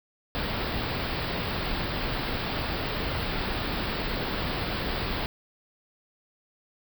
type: band-stop noise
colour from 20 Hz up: pink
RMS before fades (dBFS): -30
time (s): 0.35-5.26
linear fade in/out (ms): 0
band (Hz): 5000 to 16000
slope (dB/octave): 96
effects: none